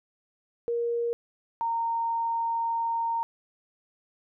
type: tone pair in turn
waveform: sine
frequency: 470.8 / 921.7 Hz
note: A#4 / A#5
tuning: +17 / -20 cents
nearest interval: octave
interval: 1163 cents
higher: second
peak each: -25 dBFS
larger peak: neither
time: 0.68-1.13 / 1.61-3.23 s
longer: second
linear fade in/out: 0 ms
effects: none